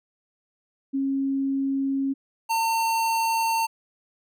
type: tone pair in turn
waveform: sine / square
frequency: 272.2 / 905.8 Hz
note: C#4 / A#5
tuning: -31 / -50 cents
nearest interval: octave + major sixth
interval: 2081 cents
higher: second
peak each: -22 dBFS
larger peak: neither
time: 0.93-2.14 / 2.49-3.67 s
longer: first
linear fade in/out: 20 ms
effects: none